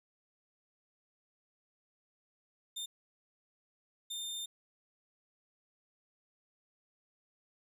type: tone bursts at uneven times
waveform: sawtooth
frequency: 3613 Hz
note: A7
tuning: 45 cents sharp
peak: -35 dBFS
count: 2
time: 2.76-2.86 / 4.1-4.46 s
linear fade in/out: 10 ms
effects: resampled to 32000 Hz